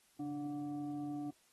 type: tone with frequency modulation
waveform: sine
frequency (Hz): 293.7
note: D4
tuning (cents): 0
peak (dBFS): -38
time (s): 0.19-1.31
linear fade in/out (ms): 10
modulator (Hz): 434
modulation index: 0.56
effects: white hiss -70 dBFS RMS until 1.52 s + AAC 32 kbps